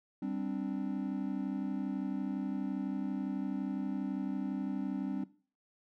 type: chord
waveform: triangle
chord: G suspended fourth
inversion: none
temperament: equal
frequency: 196 / 261.6 / 293.7 Hz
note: G3 / C4 / D4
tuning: 0 / 0 / 0 cents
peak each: -36 / -35 / -36 dBFS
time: 0.22-5.24 s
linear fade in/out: 5 ms
effects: noise-tail reverb RT60 0.4 s tail -18 dB re dry

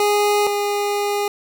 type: tone pair in turn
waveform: 25% pulse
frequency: 413.2 / 409.2 Hz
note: G#4 / G#4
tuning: -9 / -26 cents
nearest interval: unison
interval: 17 cents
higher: first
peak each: -11 / -15 dBFS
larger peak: first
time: 0-0.47 / 0.47-1.28 s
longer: second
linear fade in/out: 2 ms
effects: none

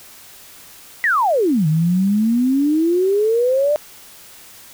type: exponential two-way sweep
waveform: sine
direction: down then up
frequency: 2000 to 151 to 606 Hz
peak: -13 dBFS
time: 1.04-3.76 s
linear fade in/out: 0 ms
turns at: 1.67 s
effects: white hiss -42 dBFS RMS until 4.73 s

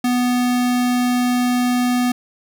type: tone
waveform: square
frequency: 246.9 Hz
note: B3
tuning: in tune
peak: -16 dBFS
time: 0.04-2.12 s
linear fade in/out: 5 ms
effects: none

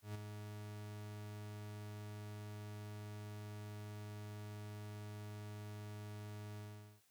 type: tone with ADSR envelope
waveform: 40% pulse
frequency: 104.7 Hz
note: G#2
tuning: 15 cents sharp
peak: -40 dBFS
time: 0.02-7.02 s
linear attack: 130 ms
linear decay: 9 ms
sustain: -6 dB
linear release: 430 ms
effects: white hiss -74 dBFS RMS until 7.1 s

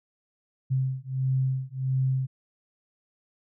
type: beating tone pair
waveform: sine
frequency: 130.81 / 132.31 Hz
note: C3 / C3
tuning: 0 / +20 cents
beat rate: 1.5 Hz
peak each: -27 dBFS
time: 0.7-2.27 s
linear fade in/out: 20 ms
effects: none

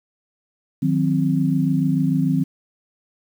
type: chord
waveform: sine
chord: C diminished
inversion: first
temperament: equal with one note detuned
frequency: 155.56 / 182.45 / 261.6 Hz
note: Eb3 / Gb3 / C4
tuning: 0 / -24 / 0 cents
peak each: -20 / -22 / -20 dBFS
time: 0.82-2.44 s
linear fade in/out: 10 ms
effects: 8-bit

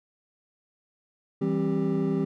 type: tone cluster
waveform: triangle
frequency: 163.3 / 194.6 / 264.5 / 393.3 Hz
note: E3 / G3 / C4 / G4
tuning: -16 / -12 / +19 / +6 cents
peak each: -27 dBFS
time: 1.41-2.25 s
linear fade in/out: 10 ms
effects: none

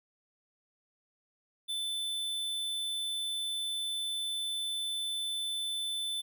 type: tone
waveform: square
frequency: 3520 Hz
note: A7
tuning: in tune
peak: -33 dBFS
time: 1.68-6.22 s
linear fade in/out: 20 ms
effects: none

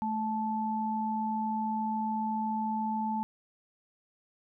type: tone pair together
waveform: sine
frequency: 218.5 / 873 Hz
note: A3 / A5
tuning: -12 / -14 cents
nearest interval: 2 octaves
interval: 2398 cents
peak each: -32 / -31 dBFS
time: 0.02-3.23 s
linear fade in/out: 0 ms
effects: none

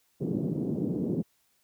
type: band-pass noise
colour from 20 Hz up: pink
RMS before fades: -30 dBFS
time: 0.2-1.23 s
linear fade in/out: 20 ms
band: 150 to 370 Hz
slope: 24 dB/octave
effects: white hiss -70 dBFS RMS until 1.63 s

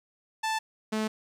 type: tone pair in turn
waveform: sawtooth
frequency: 880 / 217 Hz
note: A5 / A3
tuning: 0 / -24 cents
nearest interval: 2 octaves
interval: 2424 cents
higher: first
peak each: -23 dBFS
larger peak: neither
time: 0.43-0.59 / 0.92-1.08 s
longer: neither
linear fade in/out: 10 ms
effects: low-pass 9000 Hz 12 dB/octave + 10-bit

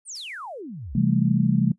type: exponential sweep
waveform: sine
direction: down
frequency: 9600 to 40.34 Hz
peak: -33 dBFS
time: 0.05-1.01 s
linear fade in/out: 50 ms
type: noise with exponential decay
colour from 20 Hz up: violet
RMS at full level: -37 dBFS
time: 0.15-0.61 s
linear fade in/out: 2 ms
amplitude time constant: 100 ms
type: chord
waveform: sine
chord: A minor seventh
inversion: first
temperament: just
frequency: 132 / 165 / 198 / 220 Hz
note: C3 / E3 / G3 / A3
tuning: +16 / +2 / +18 / 0 cents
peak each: -23 dBFS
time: 0.95-1.72 s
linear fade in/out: 5 ms
effects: noise-tail reverb RT60 0.1 s tail -19 dB re dry + resampled to 24000 Hz

